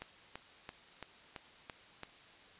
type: click train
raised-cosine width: 0.3 ms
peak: -27 dBFS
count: 7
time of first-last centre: 0.02-2.033 s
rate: 2.98 Hz
effects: white hiss -58 dBFS RMS until 2.59 s + resampled to 8000 Hz